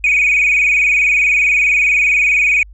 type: tone with vibrato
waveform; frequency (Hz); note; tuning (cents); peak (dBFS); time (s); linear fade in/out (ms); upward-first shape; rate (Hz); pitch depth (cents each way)
sine; 2374; D7; +18; -8; 0.04-2.63; 2; square; 20; 73
effects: tanh soft clip ceiling -7 dBFS + added 50 Hz sine -35 dBFS peak until 2.73 s